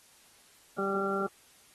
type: harmonic tone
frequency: 196 Hz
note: G3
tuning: in tune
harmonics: 1 / 2 / 3 / 4 / 6 / 7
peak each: -35 / -32 / -38 / -39 / -42 / -33 dBFS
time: 0.78-1.27 s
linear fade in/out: 10 ms
effects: white hiss -60 dBFS RMS until 1.74 s + AAC 32 kbps